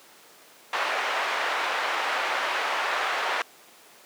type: band-pass noise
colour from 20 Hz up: pink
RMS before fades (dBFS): -27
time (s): 0.73-3.42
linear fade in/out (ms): 2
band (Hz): 770 to 2300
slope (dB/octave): 12
effects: pink hiss -51 dBFS RMS until 4.05 s + high-pass 400 Hz 12 dB/octave